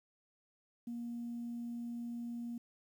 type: tone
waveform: sine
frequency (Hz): 236.5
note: A#3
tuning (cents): +25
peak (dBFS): -38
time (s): 0.87-2.58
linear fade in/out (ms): 5
effects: tanh soft clip ceiling -35 dBFS + 11-bit